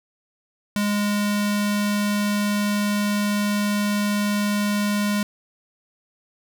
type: tone with notch filter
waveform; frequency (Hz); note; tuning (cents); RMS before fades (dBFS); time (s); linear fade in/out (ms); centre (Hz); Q
square; 206.2; G#3; -12; -22; 0.76-5.23; 2; 410; 0.56
effects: none